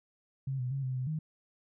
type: tone with pitch steps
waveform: sine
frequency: 134.6 / 125.3 / 136.9 / 129.4 / 128 / 155.8 Hz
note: C3 / B2 / C#3 / C3 / C3 / D#3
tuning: +49 / +25 / -21 / -19 / -38 / +3 cents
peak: -31 dBFS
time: 0.47-1.19 s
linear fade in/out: 5 ms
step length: 120 ms
effects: none